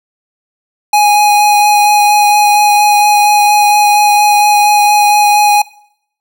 square tone with vibrato, 830.6 Hz, G#5, in tune, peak -6 dBFS, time 0.93-5.62 s, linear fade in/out 5 ms, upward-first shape sine, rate 4.3 Hz, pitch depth 10 cents each way, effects noise-tail reverb RT60 0.7 s tail -22 dB re dry

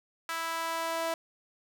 sawtooth tone with high-pass filter sweep, 329.4 Hz, E4, 1 cent flat, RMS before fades -33 dBFS, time 0.29-1.14 s, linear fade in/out 2 ms, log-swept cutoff 1300 to 670 Hz, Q 2, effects none

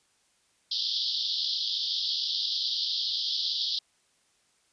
white band-pass noise, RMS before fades -30 dBFS, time 0.71-3.79 s, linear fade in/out 5 ms, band 3200 to 5100 Hz, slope 96 dB/octave, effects white hiss -68 dBFS RMS until 4.72 s + resampled to 22050 Hz

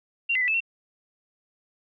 sine tone with pitch steps, 2760 / 2036 / 1974 / 2617 / 2716 Hz, F7 / C7 / B6 / E7 / F7, -21 / -48 / -1 / -13 / -49 cents, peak -21 dBFS, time 0.29-0.605 s, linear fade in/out 10 ms, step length 63 ms, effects none

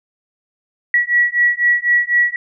sine beating tone pair, 1929 / 1933 Hz, B6 / B6, -41 / -38 cents, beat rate 4 Hz, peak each -15 dBFS, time 0.94-2.36 s, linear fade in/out 2 ms, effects none

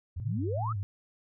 sine exponential sweep, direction up, 79.7 to 1370 Hz, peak -32 dBFS, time 0.16-0.73 s, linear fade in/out 10 ms
sine tone with vibrato, 104.6 Hz, G#2, 13 cents sharp, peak -30 dBFS, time 0.2-0.83 s, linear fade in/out 0 ms, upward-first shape square, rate 2.7 Hz, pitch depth 94 cents each way
effects none

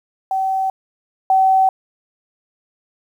sine tone pair in turn, 766 / 763.1 Hz, G5 / G5, -40 / -47 cents, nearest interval unison, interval 7 cents, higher first, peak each -16 / -10 dBFS, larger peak second, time 0.31-0.7 / 1.3-1.69 s, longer neither, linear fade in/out 2 ms, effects 8-bit

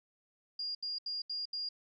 sine tone bursts, 4826 Hz, D8, 46 cents sharp, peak -35 dBFS, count 5, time 0.59-1.69 s, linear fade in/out 5 ms, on 160 ms, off 75 ms, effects none

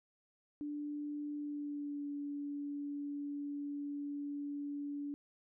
sine tone with pitch glide, 293.8 to 287.4 Hz, D4 to D4, +1 to -37 cents, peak -38 dBFS, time 0.61-5.14 s, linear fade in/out 0 ms, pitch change -38 cents, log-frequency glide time 1.35-2.08 s, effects none

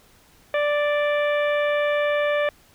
harmonic tone, 587.3 Hz, D5, in tune, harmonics 1 / 2 / 3 / 4 / 5 / 6, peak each -20 / -30 / -28 / -31 / -39 / -40 dBFS, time 0.54-2.49 s, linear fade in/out 2 ms, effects pink hiss -55 dBFS RMS until 2.74 s

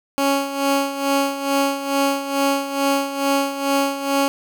15% pulse tone with tremolo, 277.2 Hz, C#4, in tune, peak -9 dBFS, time 0.18-4.28 s, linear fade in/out 0 ms, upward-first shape sine, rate 2.3 Hz, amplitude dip 70%, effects none

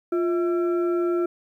sine tone with frequency modulation, 349.2 Hz, F4, in tune, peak -20 dBFS, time 0.12-1.26 s, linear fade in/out 5 ms, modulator 998 Hz, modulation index 0.43, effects 10-bit

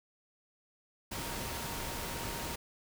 sine tone in noise, 932.3 Hz, A#5, in tune, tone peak -47 dBFS, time 1.11-2.56 s, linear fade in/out 10 ms, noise pink, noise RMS -39 dBFS, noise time 1.11-2.56 s, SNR -11 dB, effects none

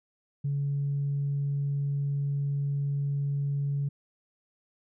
sine tone, 141.4 Hz, C#3, 35 cents sharp, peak -25 dBFS, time 0.44-3.89 s, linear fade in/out 10 ms, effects tanh soft clip ceiling -22 dBFS

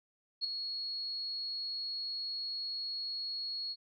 sine tone with ADSR envelope, 4329 Hz, C#8, 42 cents flat, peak -27 dBFS, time 0.41-3.76 s, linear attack 34 ms, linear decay 6 ms, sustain -8 dB, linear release 48 ms, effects tanh soft clip ceiling -24 dBFS + MP3 32 kbps

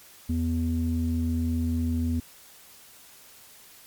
square tone with low-pass filter, 81.6 Hz, E2, 17 cents flat, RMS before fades -26 dBFS, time 0.29-2.2 s, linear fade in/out 5 ms, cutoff 220 Hz, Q 5, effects white hiss -51 dBFS RMS until 3.86 s + MP3 96 kbps

